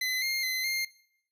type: tone with pitch steps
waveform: 25% pulse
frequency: 2028 / 2122 / 2046 / 2116 Hz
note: B6 / C7 / C7 / C7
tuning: +45 / +24 / -39 / +19 cents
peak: -24 dBFS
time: 0.01-0.85 s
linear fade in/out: 5 ms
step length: 210 ms
effects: noise-tail reverb RT60 0.7 s tail -20 dB re dry